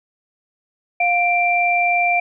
sine tone pair together, 705 / 2359 Hz, F5 / D7, +16 / +7 cents, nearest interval octave + major sixth, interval 2091 cents, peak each -17 dBFS, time 1-2.2 s, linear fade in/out 5 ms, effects none

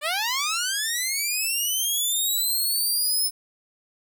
10% pulse linear sweep, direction up, 570 to 5270 Hz, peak -15 dBFS, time 0.01-3.31 s, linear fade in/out 50 ms, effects none

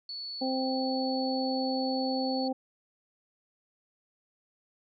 sine tone, 4435 Hz, C#8, in tune, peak -36 dBFS, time 0.09-2.48 s, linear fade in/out 2 ms
harmonic tone, 261.6 Hz, C4, in tune, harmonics 1 / 2 / 3, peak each -30 / -33 / -35 dBFS, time 0.41-2.53 s, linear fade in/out 10 ms
effects none

